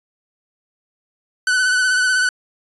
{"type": "tone with vibrato", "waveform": "45% pulse", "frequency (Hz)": 1500, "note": "F#6", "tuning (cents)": 23, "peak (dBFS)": -14, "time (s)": [1.47, 2.29], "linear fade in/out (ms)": 2, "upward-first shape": "sine", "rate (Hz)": 16, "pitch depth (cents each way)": 32, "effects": ["resampled to 24000 Hz"]}